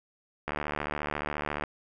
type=click train; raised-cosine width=0.5 ms; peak=-16 dBFS; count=87; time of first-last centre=0.48-1.637 s; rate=74.3 Hz; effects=none